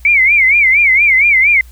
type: tone with vibrato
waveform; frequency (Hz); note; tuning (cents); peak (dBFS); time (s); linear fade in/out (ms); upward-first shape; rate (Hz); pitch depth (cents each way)
sine; 2217; C#7; 0; -6; 0.05-1.61; 2; sine; 4.3; 150
effects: added 60 Hz sine -34 dBFS peak until 1.71 s + white hiss -48 dBFS RMS until 1.71 s